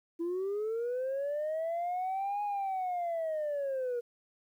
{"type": "linear two-way sweep", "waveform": "sine", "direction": "up then down", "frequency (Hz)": [330, 830.6, 472], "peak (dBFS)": -29, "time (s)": [0.19, 4.01], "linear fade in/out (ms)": 20, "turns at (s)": 2.43, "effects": ["tanh soft clip ceiling -29 dBFS", "11-bit"]}